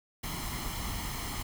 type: noise with comb filter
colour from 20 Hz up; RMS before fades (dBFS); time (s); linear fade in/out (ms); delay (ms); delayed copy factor
pink; -36; 0.23-1.43; 10; 0.96; +0.6
effects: none